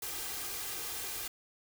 white noise with comb filter, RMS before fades -39 dBFS, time 0.02-1.28 s, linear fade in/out 5 ms, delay 2.5 ms, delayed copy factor +0.6, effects none

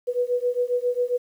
sine beating tone pair, 487.5 / 494.9 Hz, B4 / B4, -23 / +4 cents, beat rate 7.4 Hz, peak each -24 dBFS, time 0.07-1.18 s, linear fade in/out 20 ms, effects 9-bit

